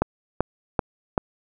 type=click train; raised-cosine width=1 ms; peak=-5 dBFS; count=4; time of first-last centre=0.02-1.178 s; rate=2.59 Hz; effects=none